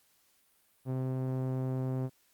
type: tone with low-pass filter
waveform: sawtooth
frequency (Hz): 130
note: C3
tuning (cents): -11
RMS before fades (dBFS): -33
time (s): 0.85-2.1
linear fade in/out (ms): 50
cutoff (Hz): 670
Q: 0.62
effects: white hiss -69 dBFS RMS until 2.33 s + Opus 48 kbps